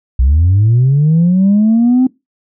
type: linear sweep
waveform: sine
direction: up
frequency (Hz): 59 to 261.6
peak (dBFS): -5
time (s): 0.19-2.07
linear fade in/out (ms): 5
effects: noise-tail reverb RT60 0.2 s tail -21 dB re dry + tanh soft clip ceiling -4 dBFS